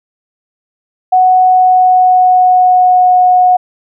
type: tone with pitch glide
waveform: sine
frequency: 740 to 729.8 Hz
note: F#5 to F#5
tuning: 0 to -24 cents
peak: -4 dBFS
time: 1.12-3.57 s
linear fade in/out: 10 ms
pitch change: -24 cents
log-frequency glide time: 1.44-3.15 s
effects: none